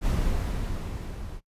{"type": "noise with level ramp", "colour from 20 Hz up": "brown", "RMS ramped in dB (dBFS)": [-23, -38], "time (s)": [0.01, 1.41], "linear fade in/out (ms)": 50, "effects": ["noise-tail reverb RT60 0.1 s tail -19 dB re dry", "resampled to 32000 Hz"]}